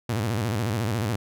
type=tone with vibrato; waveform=sawtooth; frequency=110 Hz; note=A2; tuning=in tune; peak=-20 dBFS; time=0.09-1.16 s; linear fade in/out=5 ms; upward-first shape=square; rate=14 Hz; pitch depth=150 cents each way; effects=none